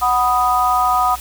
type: chord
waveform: sine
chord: B major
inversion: second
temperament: equal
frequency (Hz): 740 / 987.8 / 1244.5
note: F#5 / B5 / D#6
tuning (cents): 0 / 0 / 0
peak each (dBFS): -17 / -19 / -16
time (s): 0.01-1.16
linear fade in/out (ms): 20
effects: added 60 Hz sine -34 dBFS peak until 1.2 s + white hiss -34 dBFS RMS until 1.2 s